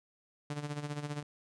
sawtooth tone with tremolo, 146.83 Hz, D3, in tune, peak -30 dBFS, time 0.5-1.23 s, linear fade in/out 2 ms, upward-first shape sine, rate 15 Hz, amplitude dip 70%, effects resampled to 22050 Hz

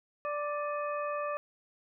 harmonic tone with a mistuned harmonic, 587.3 Hz, D5, in tune, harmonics 1 / 2 / 3 / 4, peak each -34 / -35 / -45 / -46 dBFS, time 0.25-1.37 s, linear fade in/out 0 ms, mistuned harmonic 4, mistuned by +120 cents, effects none

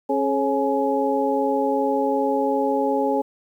sine tone cluster, 272.3 / 424.4 / 547 / 842 Hz, C#4 / G#4 / C#5 / G#5, -31 / +38 / -23 / +24 cents, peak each -24 dBFS, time 0.09-3.22 s, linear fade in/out 10 ms, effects 9-bit

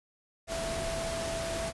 sine tone in noise, 662 Hz, E5, 7 cents sharp, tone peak -34 dBFS, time 0.47-1.73 s, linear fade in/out 50 ms, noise pink, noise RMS -36 dBFS, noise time 0.47-1.73 s, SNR -1 dB, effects resampled to 24000 Hz

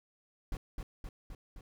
brown noise with echo, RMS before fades -36 dBFS, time 0.52-0.57 s, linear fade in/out 2 ms, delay 260 ms, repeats 4, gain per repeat -3 dB, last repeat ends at 1.61 s, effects none

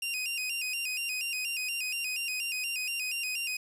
sawtooth tone with vibrato, 2637 Hz, E7, in tune, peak -28 dBFS, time 0.02-3.57 s, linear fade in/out 5 ms, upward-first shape square, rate 4.2 Hz, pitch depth 89 cents each way, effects resampled to 32000 Hz + 9-bit

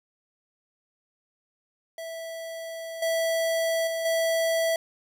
square tone with level steps, 657 Hz, E5, 6 cents flat, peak -35 / -24 / -28 / -23 dBFS, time 1.98-4.76 s, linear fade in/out 2 ms, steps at 3.02 / 3.87 / 4.05 s, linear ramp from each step 5 ms, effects none

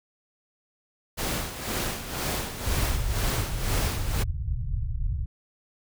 pink noise with tremolo, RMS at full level -28 dBFS, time 1.17-4.24 s, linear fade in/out 20 ms, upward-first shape sine, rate 2 Hz, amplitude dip 65%
pink low-pass noise, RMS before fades -28 dBFS, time 2.66-5.26 s, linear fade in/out 2 ms, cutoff 130 Hz, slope 48 dB/octave
effects none

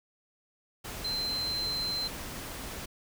sine tone in noise, 4100 Hz, C8, 36 cents flat, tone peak -30 dBFS, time 1.04-2.08 s, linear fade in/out 10 ms, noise pink, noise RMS -40 dBFS, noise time 0.84-2.86 s, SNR +7 dB, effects none

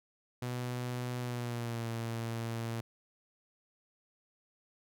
sawtooth tone with pitch glide, 123.47 to 115.2 Hz, B2 to A#2, 0 to -20 cents, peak -31 dBFS, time 0.42-2.81 s, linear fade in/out 5 ms, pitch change -120 cents, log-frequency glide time 1.2-1.87 s, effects none

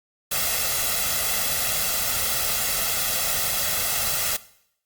white noise with comb filter, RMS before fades -24 dBFS, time 0.31-4.37 s, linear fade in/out 10 ms, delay 1.5 ms, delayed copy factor +0.65, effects noise-tail reverb RT60 0.7 s tail -18 dB re dry + Opus 48 kbps

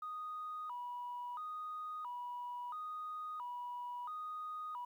sine tone with vibrato, 1100 Hz, C#6, 14 cents flat, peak -40 dBFS, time 0.02-4.85 s, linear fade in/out 5 ms, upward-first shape square, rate 0.74 Hz, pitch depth 210 cents each way, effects tanh soft clip ceiling -37 dBFS + 12-bit

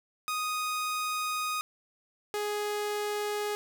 sawtooth tone pair in turn, 1244.5 / 416.3 Hz, D#6 / G#4, 0 / +4 cents, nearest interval octave + perfect fifth, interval 1896 cents, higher first, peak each -26 / -26 dBFS, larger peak neither, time 0.28-1.61 / 2.34-3.55 s, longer first, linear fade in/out 0 ms, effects none

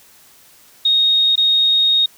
sine tone with dropouts, 3729 Hz, A#7, in tune, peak -11 dBFS, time 0.85-2.06 s, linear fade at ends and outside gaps 5 ms, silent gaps 1.357-1.377 s, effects white hiss -48 dBFS RMS until 2.17 s

